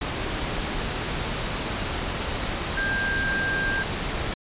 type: tone in noise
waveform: sine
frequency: 1590 Hz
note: G6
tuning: 24 cents sharp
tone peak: -24 dBFS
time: 2.77-3.83 s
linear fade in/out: 5 ms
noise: pink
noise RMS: -28 dBFS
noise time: 0.01-4.34 s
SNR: +1 dB
effects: resampled to 8000 Hz